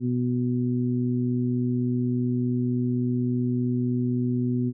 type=harmonic tone; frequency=123.47 Hz; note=B2; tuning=in tune; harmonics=1 / 2 / 3; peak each=-26 / -24 / -34 dBFS; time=0-4.73 s; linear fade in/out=50 ms; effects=none